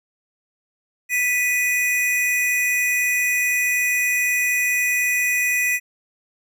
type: tone pair together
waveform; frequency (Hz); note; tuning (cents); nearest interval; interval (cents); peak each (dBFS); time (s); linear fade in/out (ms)
square; 1975.5 / 2486; B6 / D#7; 0 / -2; major third; 398; -22 / -21; 1.09-5.8; 50
effects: none